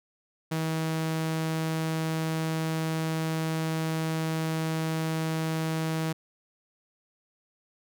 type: tone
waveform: sawtooth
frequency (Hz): 160.2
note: E3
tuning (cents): -49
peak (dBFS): -23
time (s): 0.51-6.13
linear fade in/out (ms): 10
effects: none